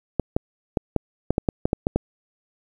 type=clicks; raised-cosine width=2 ms; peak=-6 dBFS; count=11; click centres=0.197 / 0.365 / 0.772 / 0.963 / 1.306 / 1.381 / 1.488 / 1.655 / 1.731 / 1.869 / 1.96 s; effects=8-bit